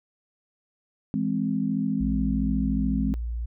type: chord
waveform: sine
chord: E augmented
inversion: none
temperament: equal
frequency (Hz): 164.81 / 207.7 / 261.6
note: E3 / G#3 / B#3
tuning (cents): 0 / 0 / 0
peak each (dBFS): -30 / -26 / -27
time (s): 1.14-3.14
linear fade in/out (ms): 0
type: tone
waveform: sine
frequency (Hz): 58.27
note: A#1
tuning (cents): 0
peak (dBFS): -27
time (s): 2-3.46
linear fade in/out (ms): 10
effects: none